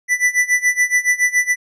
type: tone with tremolo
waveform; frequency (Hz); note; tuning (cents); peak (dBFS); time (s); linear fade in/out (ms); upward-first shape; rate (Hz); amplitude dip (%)
square; 1982; B6; +6; -11; 0.08-1.56; 50; sine; 7.1; 90
effects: low-pass 10000 Hz 12 dB/octave